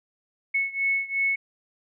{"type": "beating tone pair", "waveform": "sine", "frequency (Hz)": [2200, 2202.8], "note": ["C#7", "C#7"], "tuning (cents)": [-14, -11], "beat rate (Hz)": 2.8, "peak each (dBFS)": [-25, -27], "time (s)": [0.54, 1.36], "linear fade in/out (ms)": 10, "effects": []}